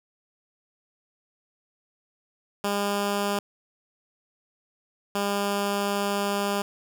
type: tone pair in turn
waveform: 10% pulse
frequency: 202.4 / 201.5 Hz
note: G#3 / G3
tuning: -44 / +48 cents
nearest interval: unison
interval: 8 cents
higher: first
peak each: -16 / -16 dBFS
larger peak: neither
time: 2.64-3.39 / 5.15-6.62 s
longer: second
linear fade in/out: 2 ms
effects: none